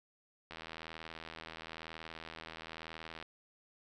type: click train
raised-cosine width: 0.3 ms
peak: -29 dBFS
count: 221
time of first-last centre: 0.51-3.226 s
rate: 81 Hz
effects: none